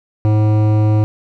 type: tone with hard clipping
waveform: sine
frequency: 107 Hz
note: A2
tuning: 48 cents flat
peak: -12 dBFS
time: 0.25-1.04 s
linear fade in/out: 0 ms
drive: 14 dB
effects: none